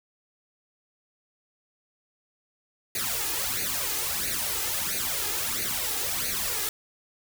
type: noise with flanger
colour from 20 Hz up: white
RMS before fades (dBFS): -29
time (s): 2.95-6.69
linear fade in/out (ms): 2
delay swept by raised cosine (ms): 0.46 to 2.46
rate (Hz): 1.5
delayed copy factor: +0.75
effects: none